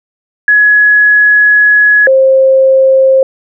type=tone pair in turn; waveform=sine; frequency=1685 / 530.7 Hz; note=G#6 / C5; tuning=+25 / +24 cents; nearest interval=octave + minor sixth; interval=2001 cents; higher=first; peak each=-3 dBFS; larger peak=neither; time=0.48-2.07 / 2.07-3.23 s; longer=first; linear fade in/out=2 ms; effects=none